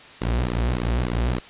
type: tone with flanger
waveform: sawtooth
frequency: 60.1 Hz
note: B1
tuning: 46 cents flat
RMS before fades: -23 dBFS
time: 0.21-1.4 s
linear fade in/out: 5 ms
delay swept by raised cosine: 1.2 to 7 ms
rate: 3.4 Hz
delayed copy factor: -1
effects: white hiss -44 dBFS RMS until 1.49 s + resampled to 8000 Hz